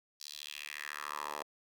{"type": "tone with high-pass filter sweep", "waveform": "10% pulse", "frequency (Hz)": 73.9, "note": "D2", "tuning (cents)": 11, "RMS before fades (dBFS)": -43, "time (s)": [0.2, 1.43], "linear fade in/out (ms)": 10, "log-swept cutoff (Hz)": [4900, 700], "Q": 2.9, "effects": []}